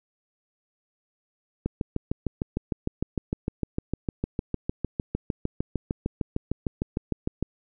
click train, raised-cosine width 3 ms, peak -13 dBFS, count 39, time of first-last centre 1.66-7.426 s, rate 6.59 Hz, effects none

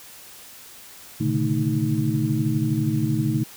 sine tone cluster, 117.8 / 136.8 / 149.3 / 219.7 / 313.3 Hz, A#2 / C#3 / D3 / A3 / D#4, +19 / -23 / +29 / -2 / +12 cents, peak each -26 dBFS, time 1.2-3.44 s, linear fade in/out 10 ms, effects white hiss -44 dBFS RMS until 3.56 s

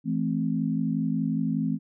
sine chord, A minor, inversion second, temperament equal with one note detuned, 164.81 / 216.5 / 261.6 Hz, E3 / A3 / C4, 0 / -28 / 0 cents, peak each -28 dBFS, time 0.04-1.79 s, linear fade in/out 50 ms, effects none

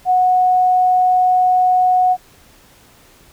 sine tone, 734 Hz, F#5, 14 cents flat, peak -10 dBFS, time 0.05-2.17 s, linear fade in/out 50 ms, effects pink hiss -48 dBFS RMS until 3.32 s

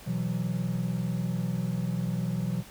triangle chord, B suspended fourth, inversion none, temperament equal, 123.47 / 164.81 / 185 Hz, B2 / E3 / F#3, 0 / 0 / 0 cents, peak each -30 / -29 / -29 dBFS, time 0.06-2.63 s, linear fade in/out 20 ms, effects tanh soft clip ceiling -16 dBFS + pink hiss -49 dBFS RMS until 2.7 s

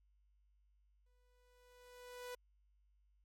sawtooth tone with exponential growth, 493.9 Hz, B4, in tune, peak -40 dBFS, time 1.06-2.35 s, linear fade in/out 5 ms, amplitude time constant 280 ms, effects added 50 Hz sine -70 dBFS peak until 3.24 s + MP3 64 kbps

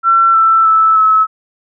sine tone with pitch steps, 1350 / 1331.4 / 1313.1 / 1295 Hz, E6 / E6 / E6 / E6, +41 / +17 / -7 / -31 cents, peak -6 dBFS, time 0.03-1.27 s, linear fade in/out 50 ms, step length 310 ms, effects none

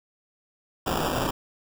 violet noise with sample-and-hold, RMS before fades -26 dBFS, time 0.86-1.31 s, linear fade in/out 10 ms, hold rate 2100 Hz, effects none

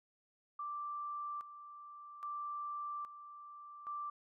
sine tone with tremolo, 1174.7 Hz, D6, in tune, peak -39 dBFS, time 0.59-4.1 s, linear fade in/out 5 ms, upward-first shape square, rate 0.61 Hz, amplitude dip 70%, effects none

